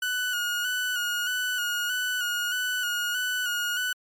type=tone with vibrato; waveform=30% pulse; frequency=1464 Hz; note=F#6; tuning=19 cents flat; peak=-23 dBFS; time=0.02-3.93 s; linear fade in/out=5 ms; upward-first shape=square; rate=1.6 Hz; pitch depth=33 cents each way; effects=MP3 96 kbps